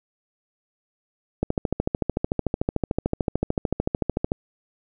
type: click train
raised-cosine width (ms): 2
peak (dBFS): -8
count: 40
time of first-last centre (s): 1.43-4.319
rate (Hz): 13.5
effects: none